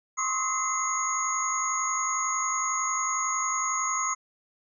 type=tone cluster; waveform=sine; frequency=1049 / 1100 / 1273 / 2061 / 6660 Hz; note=C6 / C#6 / D#6 / C7 / G#8; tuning=+4 / -14 / +39 / -27 / +4 cents; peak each=-32 / -35 / -31 / -35 / -29 dBFS; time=0.17-4.15 s; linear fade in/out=20 ms; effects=none